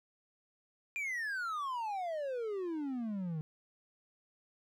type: exponential sweep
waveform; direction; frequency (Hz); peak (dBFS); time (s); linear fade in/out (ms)
triangle; down; 2427 to 150.4; -33; 0.96-3.41; 0
effects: none